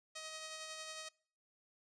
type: tone with tremolo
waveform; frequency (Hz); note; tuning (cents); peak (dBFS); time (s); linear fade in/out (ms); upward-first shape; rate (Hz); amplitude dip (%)
5% pulse; 630; D#5; +21; -33; 0.15-1.09; 10; sine; 11; 30
effects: noise-tail reverb RT60 0.5 s tail -24 dB re dry + resampled to 22050 Hz